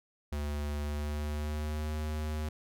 square tone with pitch glide, 73.42 to 76.63 Hz, D2 to D#2, 0 to -26 cents, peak -33 dBFS, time 0.32-2.49 s, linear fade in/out 5 ms, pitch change +74 cents, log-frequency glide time 0.82-1.93 s, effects none

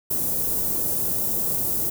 white band-stop noise, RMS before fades -24 dBFS, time 0.1-1.9 s, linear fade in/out 10 ms, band 460 to 13000 Hz, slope 12 dB/octave, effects none

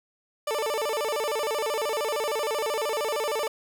30% pulse tone with vibrato, 512 Hz, C5, 38 cents flat, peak -23 dBFS, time 0.47-3.48 s, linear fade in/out 5 ms, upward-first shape square, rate 13 Hz, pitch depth 250 cents each way, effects none

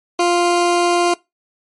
20% pulse tone, 349.2 Hz, F4, in tune, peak -8 dBFS, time 0.19-1.14 s, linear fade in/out 5 ms, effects noise-tail reverb RT60 0.2 s tail -22 dB re dry + MP3 48 kbps

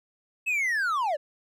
triangle linear sweep, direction down, 2637 to 541 Hz, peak -22 dBFS, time 0.46-1.17 s, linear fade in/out 20 ms, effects none

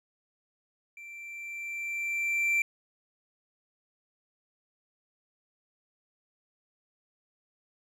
triangle tone with level ramp, 2349 Hz, D7, in tune, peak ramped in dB -42 to -21 dBFS, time 0.97-2.62 s, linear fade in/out 2 ms, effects none

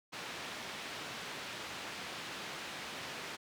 white band-pass noise, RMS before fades -44 dBFS, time 0.12-3.37 s, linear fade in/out 20 ms, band 110 to 3300 Hz, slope 12 dB/octave, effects none

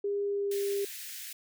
sine tone with pitch glide, 404.2 to 400.7 Hz, G#4 to G4, -47 to +38 cents, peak -28 dBFS, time 0.04-0.85 s, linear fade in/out 5 ms, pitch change -15 cents, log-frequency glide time 0.24-0.53 s
white high-pass noise, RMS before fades -42 dBFS, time 0.51-1.33 s, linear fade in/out 5 ms, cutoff 1600 Hz, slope 48 dB/octave
effects none

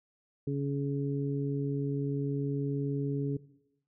harmonic tone, 140.5 Hz, C#3, 24 cents sharp, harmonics 1 / 2 / 3, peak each -31 / -34 / -36 dBFS, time 0.47-3.37 s, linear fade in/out 5 ms, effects noise-tail reverb RT60 0.8 s tail -18 dB re dry

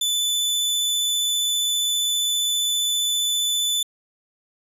sawtooth tone with vibrato, 3500 Hz, A7, 10 cents flat, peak -17 dBFS, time 0.01-3.83 s, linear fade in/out 5 ms, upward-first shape sine, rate 15 Hz, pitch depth 11 cents each way, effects resampled to 32000 Hz

